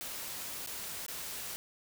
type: noise with dropouts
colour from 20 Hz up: white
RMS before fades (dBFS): -41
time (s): 0.01-1.56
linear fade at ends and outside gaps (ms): 0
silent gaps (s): 0.663-0.673 / 1.064-1.082
effects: none